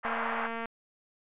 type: band-pass noise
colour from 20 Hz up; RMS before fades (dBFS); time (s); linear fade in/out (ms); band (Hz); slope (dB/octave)
pink; -34; 0.03-0.48; 20; 750 to 1800; 24
type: click train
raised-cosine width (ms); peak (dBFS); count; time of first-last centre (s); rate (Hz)
0.5; -22; 140; 0.05-0.657; 229
effects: resampled to 8000 Hz